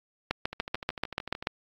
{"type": "two click trains", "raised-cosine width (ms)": 0.3, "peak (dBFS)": [-11, -21], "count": [9, 13], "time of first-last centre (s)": [[0.31, 1.471], [0.53, 1.426]], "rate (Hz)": [6.89, 13.4], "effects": ["AAC 64 kbps"]}